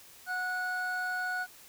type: tone pair together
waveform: triangle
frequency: 734 / 1466.6 Hz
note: F#5 / F#6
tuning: -14 / -16 cents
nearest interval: octave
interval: 1198 cents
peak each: -35 / -30 dBFS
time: 0.26-1.47 s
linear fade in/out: 50 ms
effects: white hiss -54 dBFS RMS until 1.68 s